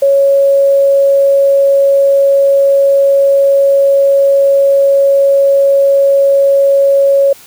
sine tone, 554 Hz, C#5, 1 cent flat, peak -5 dBFS, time 0.02-7.33 s, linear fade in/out 5 ms, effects white hiss -38 dBFS RMS until 7.46 s

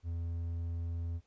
triangle tone, 84.4 Hz, E2, 41 cents sharp, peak -32 dBFS, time 0.03-1.21 s, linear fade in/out 50 ms, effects pink hiss -75 dBFS RMS until 1.26 s + resampled to 16000 Hz

